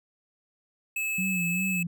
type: tone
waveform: square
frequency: 2600 Hz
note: E7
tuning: 24 cents flat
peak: -28 dBFS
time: 0.96-1.83 s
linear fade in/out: 5 ms
type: tone with vibrato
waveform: sine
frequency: 180 Hz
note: F#3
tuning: 47 cents flat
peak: -28 dBFS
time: 1.18-1.87 s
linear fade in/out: 5 ms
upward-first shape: sine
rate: 2.6 Hz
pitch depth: 94 cents each way
effects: none